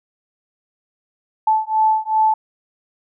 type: beating tone pair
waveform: sine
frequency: 871 / 873.6 Hz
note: A5 / A5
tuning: -18 / -13 cents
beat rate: 2.6 Hz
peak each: -17 dBFS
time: 1.47-2.34 s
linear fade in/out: 5 ms
effects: none